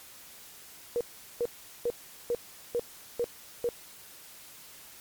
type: tone bursts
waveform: sine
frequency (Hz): 477.6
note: A#4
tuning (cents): +42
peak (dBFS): -25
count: 7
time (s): 0.96-3.689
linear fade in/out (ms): 0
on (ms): 47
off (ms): 400
effects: white hiss -50 dBFS RMS until 5 s + MP3 96 kbps